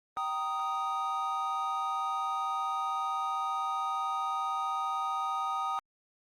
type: chord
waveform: triangle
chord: Eb major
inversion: first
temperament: just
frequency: 777.8 / 933.4 / 1244.5 Hz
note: G5 / Bb5 / Eb6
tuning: -14 / +2 / 0 cents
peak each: -34 / -36 / -30 dBFS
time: 0.17-5.79 s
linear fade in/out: 0 ms
effects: Opus 24 kbps